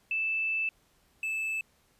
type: tone pair in turn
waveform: sine / triangle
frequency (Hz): 2637 / 2625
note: E7 / E7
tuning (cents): 0 / -8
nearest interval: unison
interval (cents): 8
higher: first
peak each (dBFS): -27 / -28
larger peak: first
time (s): 0.11-0.69 / 1.23-1.61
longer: first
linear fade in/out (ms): 2
effects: pink hiss -67 dBFS RMS until 1.99 s + resampled to 32000 Hz